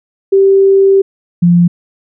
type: tone pair in turn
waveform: sine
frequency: 390 / 173.73 Hz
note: G4 / F3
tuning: -9 / -9 cents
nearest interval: octave + major second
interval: 1400 cents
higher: first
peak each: -4 dBFS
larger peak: neither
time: 0.32-1.02 / 1.42-1.68 s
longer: first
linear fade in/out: 10 ms
effects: none